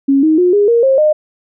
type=tone with pitch steps; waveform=sine; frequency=275 / 314.1 / 358.7 / 409.7 / 467.9 / 534.3 / 610.3 Hz; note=C#4 / D#4 / F4 / G#4 / A#4 / C5 / D#5; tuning=-14 / +16 / +46 / -24 / +6 / +36 / -34 cents; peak=-7 dBFS; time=0.08-1.13 s; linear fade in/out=10 ms; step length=150 ms; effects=none